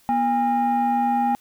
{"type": "tone pair together", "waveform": "sine", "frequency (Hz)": [241.5, 812.3], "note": ["B3", "G#5"], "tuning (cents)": [-39, -39], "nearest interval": "octave + major sixth", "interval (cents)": 2100, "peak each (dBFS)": [-21, -17], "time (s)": [0.09, 1.35], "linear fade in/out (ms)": 0, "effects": ["tanh soft clip ceiling -15 dBFS", "white hiss -57 dBFS RMS until 1.4 s"]}